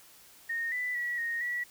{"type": "tone with pitch steps", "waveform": "sine", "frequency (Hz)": [1849, 1987, 1933, 1862, 1940], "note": ["A#6", "B6", "B6", "A#6", "B6"], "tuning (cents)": [-15, 10, -38, -2, -31], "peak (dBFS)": -30, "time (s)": [0.49, 1.64], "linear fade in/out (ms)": 10, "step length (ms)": 230, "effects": ["white hiss -56 dBFS RMS until 1.7 s"]}